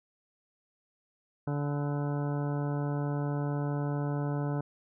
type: harmonic tone with a mistuned harmonic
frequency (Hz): 144.5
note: D3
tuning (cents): -28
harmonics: 1 / 2 / 3 / 4 / 5 / 6 / 7 / 9 / 10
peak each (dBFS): -30 / -36 / -40 / -42 / -44 / -46 / -47 / -49 / -50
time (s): 1.47-4.61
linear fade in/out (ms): 5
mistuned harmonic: 10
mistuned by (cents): +56
effects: none